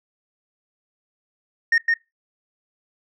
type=tone with echo; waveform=sine; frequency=1841 Hz; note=A#6; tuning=22 cents flat; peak=-11 dBFS; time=1.72-1.78 s; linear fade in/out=5 ms; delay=160 ms; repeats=1; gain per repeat=-3 dB; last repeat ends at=1.94 s; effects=noise-tail reverb RT60 0.2 s tail -20 dB re dry + tanh soft clip ceiling -13 dBFS